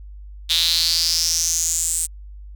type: tone with high-pass filter sweep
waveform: sawtooth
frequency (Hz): 165.8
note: E3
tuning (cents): +10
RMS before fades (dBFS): -20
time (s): 0.49-2.07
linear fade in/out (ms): 20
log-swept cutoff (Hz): 3600 to 8400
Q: 6.2
effects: added 50 Hz sine -35 dBFS peak until 2.55 s